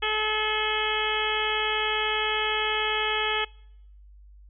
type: harmonic tone with a mistuned harmonic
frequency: 430.4 Hz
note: A4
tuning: 38 cents flat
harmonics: 1 / 2 / 3 / 4 / 5 / 6 / 7 / 8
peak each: -32 / -32 / -32 / -32 / -32 / -32 / -32 / -32 dBFS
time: 0.02-3.45 s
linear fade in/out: 10 ms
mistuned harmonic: 8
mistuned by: -73 cents
effects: noise-tail reverb RT60 0.8 s tail -26 dB re dry + added 50 Hz sine -47 dBFS peak until 4.49 s